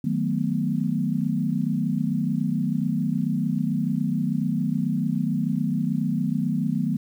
sine chord, B dominant seventh, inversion first, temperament equal, 155.56 / 185 / 220 / 246.9 Hz, D#3 / F#3 / A3 / B3, 0 / 0 / 0 / 0 cents, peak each -27 dBFS, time 0.04-6.97 s, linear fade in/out 5 ms, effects 9-bit

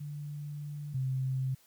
sine tone pair in turn, 146.83 / 131.42 Hz, D3 / C3, 0 / +8 cents, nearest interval major second, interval 192 cents, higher first, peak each -37 / -29 dBFS, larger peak second, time 0-0.94 / 0.94-1.55 s, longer first, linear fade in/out 10 ms, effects white hiss -64 dBFS RMS until 1.66 s

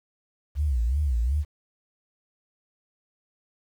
sine tone with vibrato, 65.41 Hz, C2, in tune, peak -21 dBFS, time 0.55-1.45 s, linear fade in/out 50 ms, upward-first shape sine, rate 2.7 Hz, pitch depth 250 cents each way, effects 9-bit

